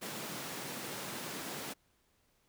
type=high-pass noise; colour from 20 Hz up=pink; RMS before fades=-42 dBFS; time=0.01-1.74 s; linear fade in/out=20 ms; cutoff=150 Hz; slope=24 dB/octave; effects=pink hiss -73 dBFS RMS until 2.48 s